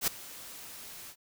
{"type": "noise with ADSR envelope", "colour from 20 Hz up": "white", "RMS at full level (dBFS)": -26, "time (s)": [0.01, 1.16], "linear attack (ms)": 65, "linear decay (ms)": 6, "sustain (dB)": -20, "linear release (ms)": 71, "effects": []}